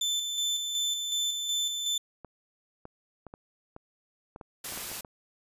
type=tone with tremolo; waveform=30% pulse; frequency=3529 Hz; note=A7; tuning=4 cents sharp; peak=-24 dBFS; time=0.01-1.98 s; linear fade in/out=5 ms; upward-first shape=square; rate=2.7 Hz; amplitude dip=40%
type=clicks; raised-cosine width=1 ms; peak=-29 dBFS; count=11; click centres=2.247 / 2.854 / 3.267 / 3.339 / 3.764 / 4.361 / 4.412 / 4.723 / 4.775 / 4.916 / 5.048 s
type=noise; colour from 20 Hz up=white; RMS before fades=-37 dBFS; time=4.64-5.01 s; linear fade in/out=5 ms
effects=resampled to 32000 Hz